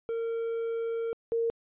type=tone pair in turn; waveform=triangle / sine; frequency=458.7 / 460.8 Hz; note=A#4 / A#4; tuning=-28 / -20 cents; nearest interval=unison; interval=8 cents; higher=second; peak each=-27 / -25 dBFS; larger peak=second; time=0.09-1.13 / 1.32-1.5 s; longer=first; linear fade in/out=0 ms; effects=resampled to 8000 Hz